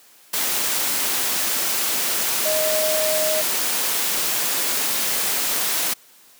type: tone in noise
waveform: sine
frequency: 623 Hz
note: D#5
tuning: 2 cents sharp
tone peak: -21 dBFS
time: 2.45-3.42 s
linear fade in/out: 10 ms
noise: white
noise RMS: -22 dBFS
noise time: 0.33-5.94 s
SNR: -2 dB
effects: white hiss -51 dBFS RMS until 6.39 s + high-pass 200 Hz 12 dB/octave